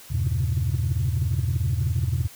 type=tone cluster; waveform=sine; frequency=80.6 / 97.7 / 120.9 / 133.2 / 139.5 Hz; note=E2 / G2 / B2 / C3 / C#3; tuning=-38 / -5 / -36 / +31 / +11 cents; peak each=-25 / -25 / -25 / -30 / -31 dBFS; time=0.1-2.28 s; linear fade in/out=20 ms; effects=tanh soft clip ceiling -15 dBFS + white hiss -46 dBFS RMS until 2.35 s